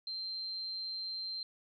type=tone; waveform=sine; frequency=4142 Hz; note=C8; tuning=18 cents flat; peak=-37 dBFS; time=0.07-1.43 s; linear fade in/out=2 ms; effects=none